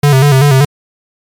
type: tone with vibrato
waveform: square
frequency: 138.59 Hz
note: C#3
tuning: in tune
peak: -5 dBFS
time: 0.03-0.65 s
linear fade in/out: 5 ms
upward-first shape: square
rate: 5.2 Hz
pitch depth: 77 cents each way
effects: MP3 96 kbps